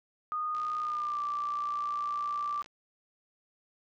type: tone with pitch glide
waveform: sine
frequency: 1231 to 1172 Hz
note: D#6 to D6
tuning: -19 to -4 cents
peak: -30 dBFS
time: 0.32-2.62 s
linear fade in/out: 0 ms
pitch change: -85 cents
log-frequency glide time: 0.8-1.21 s
type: click train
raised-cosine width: 0.2 ms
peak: -33 dBFS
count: 127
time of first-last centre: 0.55-2.661 s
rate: 59.7 Hz
effects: none